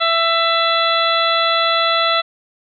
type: harmonic tone with a mistuned harmonic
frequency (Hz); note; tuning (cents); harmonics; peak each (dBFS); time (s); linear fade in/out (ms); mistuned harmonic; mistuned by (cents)
665; E5; +15; 1 / 2 / 3 / 4 / 5 / 6; -20 / -17 / -23 / -25 / -21 / -22; 0-2.22; 20; 5; +48
effects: none